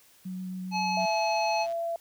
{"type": "tone with vibrato", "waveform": "sine", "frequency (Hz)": 185, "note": "F#3", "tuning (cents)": 0, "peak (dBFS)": -33, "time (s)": [0.25, 1.06], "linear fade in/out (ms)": 10, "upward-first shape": "sine", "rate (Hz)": 7.4, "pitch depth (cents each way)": 10}
{"type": "harmonic tone", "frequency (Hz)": 854, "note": "G#5", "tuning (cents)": 48, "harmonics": [1, 3, 5, 7], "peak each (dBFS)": [-27, -33, -36, -43], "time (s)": [0.71, 1.67], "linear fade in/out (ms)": 50}
{"type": "tone with pitch glide", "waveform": "sine", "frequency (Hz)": [667, 673.6], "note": ["E5", "E5"], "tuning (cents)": [20, 37], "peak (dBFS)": -28, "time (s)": [0.97, 1.96], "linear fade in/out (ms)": 2, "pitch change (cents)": 17, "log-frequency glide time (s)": [1.18, 1.68]}
{"type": "click train", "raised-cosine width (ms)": 0.2, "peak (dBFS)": -34, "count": 90, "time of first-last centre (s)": [1, 1.724], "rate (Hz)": 123}
{"effects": ["white hiss -59 dBFS RMS until 2 s"]}